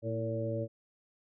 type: harmonic tone with a mistuned harmonic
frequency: 113.5 Hz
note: A#2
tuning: 46 cents flat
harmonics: 1 / 2 / 3 / 4 / 5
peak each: -35 / -42 / -40 / -40 / -36 dBFS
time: 0.02-0.68 s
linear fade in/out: 50 ms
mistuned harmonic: 3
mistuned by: -51 cents
effects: none